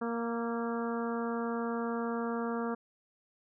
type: harmonic tone with a mistuned harmonic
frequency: 233.1 Hz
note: A#3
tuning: in tune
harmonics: 1 / 2 / 3 / 4 / 5 / 6 / 7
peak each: -34 / -36 / -42 / -43 / -42 / -44 / -49 dBFS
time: 0.01-2.75 s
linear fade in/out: 10 ms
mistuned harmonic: 6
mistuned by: -26 cents
effects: none